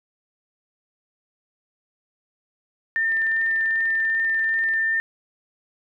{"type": "tone with vibrato", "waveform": "sine", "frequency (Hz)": 1800, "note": "A6", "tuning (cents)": 39, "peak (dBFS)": -19, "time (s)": [2.96, 5], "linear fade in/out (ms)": 0, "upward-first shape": "triangle", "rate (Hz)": 2.6, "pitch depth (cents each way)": 8}
{"type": "click train", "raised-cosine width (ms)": 0.3, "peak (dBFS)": -27, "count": 34, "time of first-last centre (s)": [3.12, 4.738], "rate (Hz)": 20.4}
{"effects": []}